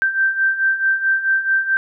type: beating tone pair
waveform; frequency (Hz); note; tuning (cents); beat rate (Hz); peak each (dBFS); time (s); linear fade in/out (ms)
sine; 1562 / 1566.6; G6 / G6; -7 / -2; 4.6; -21 / -16; 0.02-1.77; 0
effects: none